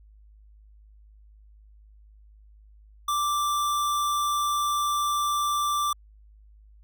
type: tone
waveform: square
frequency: 1174.7 Hz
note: D6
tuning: in tune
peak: -24 dBFS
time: 3.08-5.93 s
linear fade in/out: 5 ms
effects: added 52 Hz sine -50 dBFS peak until 6.83 s